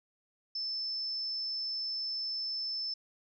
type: tone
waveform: sine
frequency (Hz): 5274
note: E8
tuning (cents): 0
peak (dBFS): -33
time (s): 0.55-2.94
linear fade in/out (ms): 5
effects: none